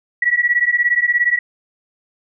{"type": "beating tone pair", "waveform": "sine", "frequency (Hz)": [1925, 1942], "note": ["B6", "B6"], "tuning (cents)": [-45, -30], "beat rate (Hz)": 17, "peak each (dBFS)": -16, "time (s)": [0.22, 1.39], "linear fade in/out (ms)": 5, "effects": []}